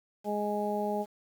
harmonic tone, 207.7 Hz, G#3, in tune, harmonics 1 / 2 / 3 / 4, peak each -34 / -34 / -34 / -34 dBFS, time 0.24-1.06 s, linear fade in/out 50 ms, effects 9-bit

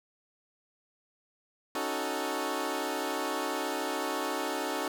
15% pulse chord, D# half-diminished seventh, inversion third, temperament equal, 277.2 / 311.1 / 370 / 440 Hz, C#4 / D#4 / F#4 / A4, 0 / 0 / 0 / 0 cents, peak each -30 dBFS, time 1.75-4.88 s, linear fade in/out 2 ms, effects none

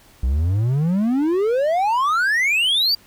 triangle exponential sweep, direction up, 59.7 to 4785 Hz, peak -14 dBFS, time 0.23-2.95 s, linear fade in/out 5 ms, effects pink hiss -51 dBFS RMS until 3.06 s

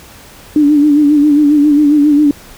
sine tone with vibrato, 294.4 Hz, D4, 4 cents sharp, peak -5 dBFS, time 0.56-2.31 s, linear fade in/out 2 ms, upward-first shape sine, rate 7.4 Hz, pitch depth 56 cents each way, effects pink hiss -37 dBFS RMS until 2.57 s

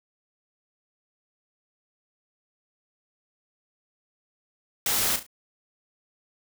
white noise with echo, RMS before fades -25 dBFS, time 4.86-5.16 s, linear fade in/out 2 ms, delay 35 ms, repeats 3, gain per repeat -9 dB, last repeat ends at 5.265 s, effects none

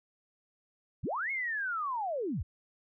sine linear two-way sweep, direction up then down, 46.25 to 2200 to 46.25 Hz, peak -31 dBFS, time 1.03-2.43 s, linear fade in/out 10 ms, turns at 1.31 s, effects none

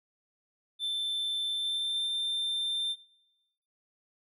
triangle tone with pitch glide, 3544 to 3579 Hz, A7 to A7, +12 to +29 cents, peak -28 dBFS, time 0.79-2.96 s, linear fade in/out 50 ms, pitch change +17 cents, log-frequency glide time 1.5-2.08 s, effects noise-tail reverb RT60 1.0 s tail -20 dB re dry

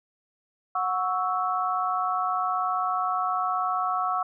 sine tone cluster, 733 / 1115 / 1314 Hz, F#5 / C#6 / E6, -16 / +10 / -6 cents, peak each -28 dBFS, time 0.75-4.23 s, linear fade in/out 5 ms, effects none

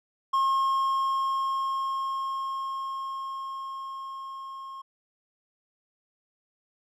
triangle tone with level ramp, 1076 Hz, C6, 48 cents sharp, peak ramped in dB -19 to -36 dBFS, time 0.33-4.82 s, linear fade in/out 10 ms, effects none

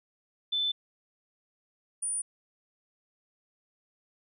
sine tone pair in turn, 3520 / 9397 Hz, A7 / D9, 0 / 0 cents, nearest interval octave + perfect fourth, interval 1700 cents, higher second, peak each -26 / -29 dBFS, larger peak first, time 0.52-0.72 / 2.02-2.22 s, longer neither, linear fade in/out 10 ms, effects none

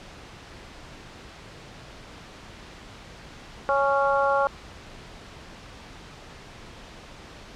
harmonic tone, 277.2 Hz, C#4, in tune, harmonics 2 / 3 / 4 / 5, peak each -23 / -25 / -26 / -27 dBFS, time 3.69-4.47 s, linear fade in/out 0 ms, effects pink hiss -44 dBFS RMS until 7.55 s + low-pass 5000 Hz 12 dB/octave

